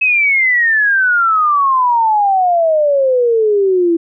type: exponential sweep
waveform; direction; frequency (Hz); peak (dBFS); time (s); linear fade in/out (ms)
sine; down; 2587 to 329.6; -9; 0.01-3.97; 10
effects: none